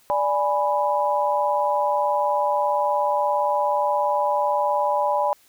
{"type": "chord", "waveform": "sine", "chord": "G# diminished", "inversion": "second", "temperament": "equal", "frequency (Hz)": [587.3, 830.6, 987.8], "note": ["D5", "G#5", "B5"], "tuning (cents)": [0, 0, 0], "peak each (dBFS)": -23, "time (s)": [0.1, 5.33], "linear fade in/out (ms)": 0, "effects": ["white hiss -57 dBFS RMS until 5.48 s"]}